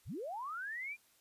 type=linear sweep; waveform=sine; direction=up; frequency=36.91 to 2443 Hz; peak=-39 dBFS; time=0.05-0.97 s; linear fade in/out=50 ms; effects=white hiss -69 dBFS RMS until 1.2 s + resampled to 32000 Hz